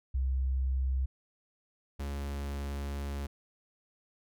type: tone pair in turn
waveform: sine / 45% pulse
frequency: 65.41 / 70.51 Hz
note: C2 / C#2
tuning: 0 / +30 cents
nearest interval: minor second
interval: 130 cents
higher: second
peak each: -27 / -34 dBFS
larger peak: first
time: 0.14-1.06 / 1.99-3.27 s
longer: second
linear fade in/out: 10 ms
effects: none